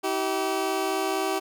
20% pulse tone pair together, 320.9 / 384.9 Hz, E4 / G4, -46 / -32 cents, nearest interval minor third, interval 314 cents, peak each -25 / -21 dBFS, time 0.03-1.4 s, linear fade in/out 20 ms, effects none

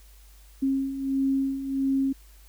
sine beating tone pair, 269 / 270.5 Hz, C4 / C#4, +48 / -42 cents, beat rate 1.5 Hz, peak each -30 / -24 dBFS, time 0.62-2.13 s, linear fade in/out 10 ms, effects added 50 Hz sine -49 dBFS peak until 2.48 s + white hiss -58 dBFS RMS until 2.48 s

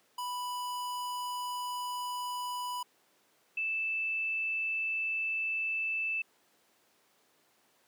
square / sine tone pair in turn, 988 / 2638 Hz, B5 / E7, 0 / +1 cents, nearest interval octave + perfect fourth, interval 1701 cents, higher second, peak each -35 / -30 dBFS, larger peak second, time 0.18-2.83 / 3.57-6.22 s, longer neither, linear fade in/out 5 ms, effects pink hiss -68 dBFS RMS until 7.87 s + high-pass 300 Hz 12 dB/octave

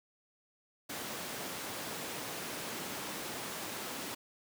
pink high-pass noise, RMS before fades -41 dBFS, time 0.89-4.15 s, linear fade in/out 10 ms, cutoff 210 Hz, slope 12 dB/octave, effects none

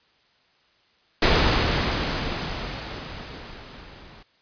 pink noise with level ramp, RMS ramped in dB -17 to -47 dBFS, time 1.22-4.23 s, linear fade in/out 5 ms, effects white hiss -62 dBFS RMS until 4.41 s + resampled to 11025 Hz

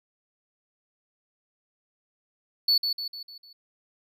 triangle tone with echo, 4446 Hz, C#8, 4 cents sharp, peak -17 dBFS, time 2.68-2.78 s, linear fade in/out 5 ms, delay 150 ms, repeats 5, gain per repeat -6 dB, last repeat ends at 3.53 s, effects none

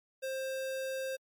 square tone, 529 Hz, C5, 19 cents sharp, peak -35 dBFS, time 0.22-1.17 s, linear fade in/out 20 ms, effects MP3 96 kbps

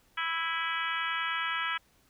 harmonic tone with a mistuned harmonic, 329.6 Hz, E4, in tune, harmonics 3 / 4 / 5 / 6 / 7 / 8 / 9 / 10, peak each -39 / -34 / -35 / -38 / -39 / -42 / -40 / -41 dBFS, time 0.17-1.78 s, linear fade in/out 10 ms, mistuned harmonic 8, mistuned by -59 cents, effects pink hiss -66 dBFS RMS until 2.09 s

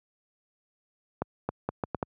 accelerating click train, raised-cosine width 1 ms, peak -14 dBFS, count 6, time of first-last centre 1.22-2.028 s, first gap 270 ms, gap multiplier 0.74, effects high-pass 80 Hz 12 dB/octave

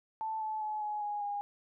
sine tone with pitch steps, 880 / 866.9 / 854 / 841.2 / 828.7 / 816.3 Hz, A5 / A5 / G#5 / G#5 / G#5 / G#5, 0 / -26 / +48 / +22 / -4 / -30 cents, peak -33 dBFS, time 0.21-1.41 s, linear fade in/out 0 ms, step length 200 ms, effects none

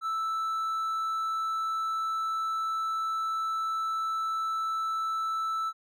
triangle tone, 1318.5 Hz, E6, in tune, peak -26 dBFS, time 0.01-5.73 s, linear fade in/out 50 ms, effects none

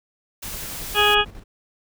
white noise, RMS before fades -33 dBFS, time 0.42-1.15 s, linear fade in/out 10 ms
brown noise with tremolo, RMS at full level -36 dBFS, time 0.44-1.44 s, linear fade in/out 10 ms, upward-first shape square, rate 11 Hz, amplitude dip 50%
harmonic tone, 415.3 Hz, G#4, in tune, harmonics 1 / 2 / 3 / 4 / 6 / 7 / 8, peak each -22 / -22 / -22 / -22 / -22 / -22 / -22 dBFS, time 0.94-1.25 s, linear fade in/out 50 ms
effects none

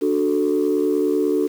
sine chord, D major, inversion none, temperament equal, 293.7 / 370 / 440 Hz, D4 / F#4 / A4, 0 / 0 / 0 cents, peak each -20 dBFS, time 0.01-1.48 s, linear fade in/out 20 ms, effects tanh soft clip ceiling -10 dBFS + 7-bit

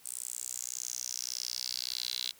10% pulse tone with high-pass filter sweep, 61.74 Hz, B1, in tune, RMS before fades -38 dBFS, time 0.04-2.32 s, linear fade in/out 20 ms, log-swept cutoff 8700 to 3800 Hz, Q 4.9, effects white hiss -59 dBFS RMS until 2.39 s

